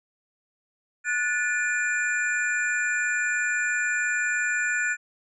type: tone cluster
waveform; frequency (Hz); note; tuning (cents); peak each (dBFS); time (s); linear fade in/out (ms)
sine; 1467 / 1747 / 2406 / 7250; F#6 / A6 / D7 / A#8; -15 / -13 / +41 / -49; -26 / -27 / -31 / -35; 1.04-4.97; 50
effects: none